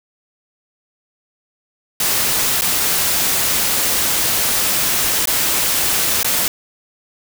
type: noise with dropouts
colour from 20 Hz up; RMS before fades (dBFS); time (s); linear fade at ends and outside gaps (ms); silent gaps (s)
white; -17; 2-6.48; 2; 2.611-2.619 / 5.256-5.273 / 6.231-6.245
effects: none